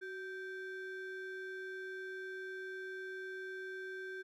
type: ring-modulated tone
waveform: triangle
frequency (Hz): 970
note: B5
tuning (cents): -31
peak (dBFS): -37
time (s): 0.01-4.23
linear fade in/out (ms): 20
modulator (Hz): 594
effects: none